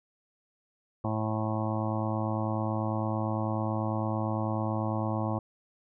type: harmonic tone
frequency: 109 Hz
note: A2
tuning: 16 cents flat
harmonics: 1 / 2 / 3 / 5 / 6 / 7 / 8 / 9 / 10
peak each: -31 / -34 / -36 / -38 / -39 / -39 / -40 / -41 / -41 dBFS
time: 1.04-5.39 s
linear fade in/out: 5 ms
effects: none